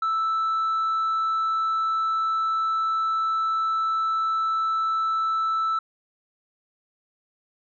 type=tone; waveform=sine; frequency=1318.5 Hz; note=E6; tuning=in tune; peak=-19 dBFS; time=0.02-5.79 s; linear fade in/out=5 ms; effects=tanh soft clip ceiling -20 dBFS